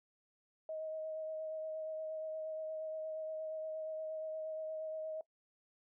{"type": "tone with vibrato", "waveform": "sine", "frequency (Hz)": 630, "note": "D#5", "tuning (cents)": 21, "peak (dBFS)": -39, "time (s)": [0.69, 5.21], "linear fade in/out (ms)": 2, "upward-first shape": "sine", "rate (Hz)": 8.5, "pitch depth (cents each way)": 15, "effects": ["noise-tail reverb RT60 0.1 s tail -20 dB re dry"]}